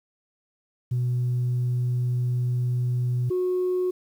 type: tone pair in turn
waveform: sine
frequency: 123.5 / 365 Hz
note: B2 / F#4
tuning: 0 / -24 cents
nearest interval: octave + perfect fifth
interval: 1876 cents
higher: second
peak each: -20 dBFS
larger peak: neither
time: 0.91-3.3 / 3.3-3.91 s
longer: first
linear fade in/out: 10 ms
effects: tanh soft clip ceiling -19 dBFS + 9-bit